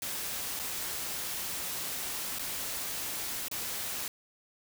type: noise with dropouts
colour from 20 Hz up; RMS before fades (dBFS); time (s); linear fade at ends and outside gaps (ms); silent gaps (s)
white; -36; 0.02-4.08; 2; 0.592-0.596 / 2.387-2.393 / 3.483-3.513
effects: none